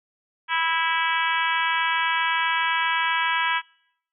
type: harmonic tone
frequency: 327.7 Hz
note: E4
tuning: 10 cents flat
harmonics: 3 / 4 / 5 / 6 / 7 / 8 / 9 / 10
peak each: -25 / -30 / -26 / -31 / -29 / -32 / -33 / -33 dBFS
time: 0.48-3.62 s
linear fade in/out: 50 ms
effects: noise-tail reverb RT60 0.8 s tail -26 dB re dry